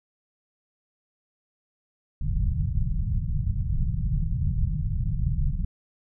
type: low-pass noise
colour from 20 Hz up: pink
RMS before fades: -25 dBFS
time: 2.21-5.65 s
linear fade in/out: 5 ms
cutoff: 170 Hz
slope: 48 dB/octave
effects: none